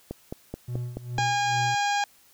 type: click train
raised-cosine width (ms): 2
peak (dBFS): -19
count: 6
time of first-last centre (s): 0.11-1.185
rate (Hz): 4.65
type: tone with tremolo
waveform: triangle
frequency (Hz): 122.1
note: B2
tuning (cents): -19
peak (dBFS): -26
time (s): 0.68-1.75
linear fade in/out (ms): 5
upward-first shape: sine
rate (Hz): 2.4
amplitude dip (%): 80
type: harmonic tone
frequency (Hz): 815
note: G#5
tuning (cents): -33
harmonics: 1 / 2 / 3 / 4 / 5 / 6 / 7 / 8 / 9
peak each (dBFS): -24 / -30 / -34 / -36 / -38 / -40 / -41 / -42 / -43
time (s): 1.18-2.04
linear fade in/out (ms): 2
effects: white hiss -58 dBFS RMS until 2.33 s